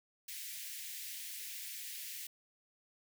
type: high-pass noise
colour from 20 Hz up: white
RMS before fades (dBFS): -45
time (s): 0.28-2.27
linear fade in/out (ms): 5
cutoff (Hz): 1800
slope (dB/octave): 48
effects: none